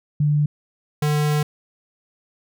sine / square tone pair in turn, 148 / 149.46 Hz, D3 / D3, +14 / +31 cents, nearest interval unison, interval 17 cents, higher second, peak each -15 / -18 dBFS, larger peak first, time 0.2-0.46 / 1.02-1.43 s, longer second, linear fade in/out 5 ms, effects none

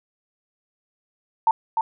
sine tone with echo, 898 Hz, A5, 35 cents sharp, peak -13 dBFS, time 1.47-1.51 s, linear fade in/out 2 ms, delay 300 ms, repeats 1, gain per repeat -5 dB, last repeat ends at 1.81 s, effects none

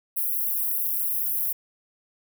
white high-pass noise, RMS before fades -26 dBFS, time 0.16-1.53 s, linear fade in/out 10 ms, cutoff 11000 Hz, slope 48 dB/octave, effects none

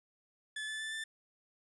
30% pulse tone with pitch steps, 1730 / 1744 / 1758.2 / 1772.5 Hz, A6 / A6 / A6 / A6, -30 / -16 / -2 / +12 cents, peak -35 dBFS, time 0.56-1.04 s, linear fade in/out 5 ms, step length 120 ms, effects resampled to 24000 Hz

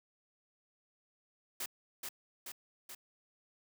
white noise with echo, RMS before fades -39 dBFS, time 1.6-1.66 s, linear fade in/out 5 ms, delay 430 ms, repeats 3, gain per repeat -3 dB, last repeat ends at 2.95 s, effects high-pass 150 Hz 12 dB/octave

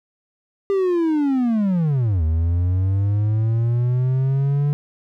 triangle linear two-way sweep, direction down then up, 400 to 77.78 to 146.4 Hz, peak -14 dBFS, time 0.7-4.73 s, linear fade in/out 0 ms, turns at 2.23 s, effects none

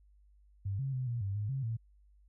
sine tone with pitch steps, 98.4 / 135.5 / 128.3 / 119 / 98.5 / 104.4 / 134.8 / 113.4 Hz, G2 / C#3 / C3 / A#2 / G2 / G#2 / C#3 / A#2, +7 / -39 / -34 / +36 / +9 / +10 / -48 / -47 cents, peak -32 dBFS, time 0.65-1.77 s, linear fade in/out 10 ms, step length 140 ms, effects added 50 Hz sine -60 dBFS peak until 2.28 s

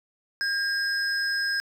sine tone pair together, 1612 / 5113 Hz, G6 / D#8, +48 / +46 cents, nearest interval octave + minor sixth, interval 1998 cents, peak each -23 / -27 dBFS, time 0.41-1.6 s, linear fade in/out 0 ms, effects tanh soft clip ceiling -21 dBFS + 9-bit

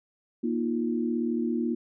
sine chord, Bb suspended fourth, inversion none, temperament equal with one note detuned, 236.6 / 311.1 / 349.2 Hz, Bb3 / Eb4 / F4, +26 / 0 / 0 cents, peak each -27 / -32 / -31 dBFS, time 0.43-1.75 s, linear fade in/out 10 ms, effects none

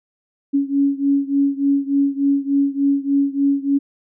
sine beating tone pair, 278.1 / 281.5 Hz, C#4 / C#4, +6 / +27 cents, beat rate 3.4 Hz, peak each -17 / -19 dBFS, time 0.53-3.79 s, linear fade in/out 20 ms, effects none

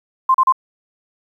sine tone bursts, 1047 Hz, C6, 1 cent sharp, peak -9 dBFS, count 3, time 0.29-0.524 s, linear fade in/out 5 ms, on 54 ms, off 36 ms, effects 8-bit

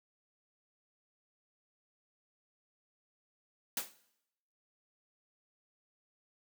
white noise with exponential decay, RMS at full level -31 dBFS, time 3.77-3.94 s, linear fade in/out 2 ms, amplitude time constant 36 ms, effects noise-tail reverb RT60 0.8 s tail -18 dB re dry + high-pass 200 Hz 12 dB/octave

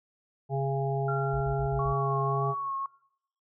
harmonic tone, 136.9 Hz, C#3, 21 cents flat, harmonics 1 / 3 / 5 / 6, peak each -28 / -33 / -35 / -36 dBFS, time 0.49-2.55 s, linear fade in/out 50 ms
sine tone with exponential decay, 1376 Hz, F6, 26 cents flat, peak -31 dBFS, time 1.08-3.02 s, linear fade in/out 5 ms, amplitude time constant 420 ms
sine tone bursts, 57.3 Hz, A#1, 29 cents flat, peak -33 dBFS, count 5, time 1.33-1.929 s, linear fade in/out 5 ms, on 79 ms, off 51 ms
sine tone with vibrato, 1108.7 Hz, C#6, in tune, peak -30 dBFS, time 1.79-2.86 s, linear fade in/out 2 ms, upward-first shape triangle, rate 1.8 Hz, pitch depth 39 cents each way
effects noise-tail reverb RT60 0.7 s tail -22 dB re dry

